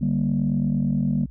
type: chord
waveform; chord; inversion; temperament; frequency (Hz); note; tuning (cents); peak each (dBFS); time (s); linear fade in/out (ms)
sine; G minor; second; just; 147 / 196 / 235.2; D3 / G3 / Bb3; +2 / 0 / +16; -23; 0.01-1.26; 10
effects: tanh soft clip ceiling -13 dBFS + added 63 Hz sine -38 dBFS peak until 1.3 s